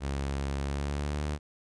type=tone with pitch glide; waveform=sawtooth; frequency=69.3 to 74.27 Hz; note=C#2 to D2; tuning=0 to +20 cents; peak=-26 dBFS; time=0-1.39 s; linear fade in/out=50 ms; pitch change=+120 cents; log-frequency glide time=0.61-1.25 s; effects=resampled to 22050 Hz